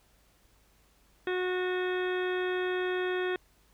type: harmonic tone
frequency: 365.4 Hz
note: F#4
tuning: 22 cents flat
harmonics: 1 / 2 / 3 / 4 / 5 / 6 / 7 / 9 / 10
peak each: -29 / -41 / -43 / -39 / -38 / -51 / -44 / -46 / -51 dBFS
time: 1.27-3.36 s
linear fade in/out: 2 ms
effects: added 50 Hz sine -66 dBFS peak until 3.73 s + pink hiss -66 dBFS RMS until 3.73 s